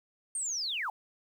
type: linear sweep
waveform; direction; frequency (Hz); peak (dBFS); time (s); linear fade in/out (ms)
sine; down; 8870 to 763; -31; 0.35-0.9; 2
effects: 10-bit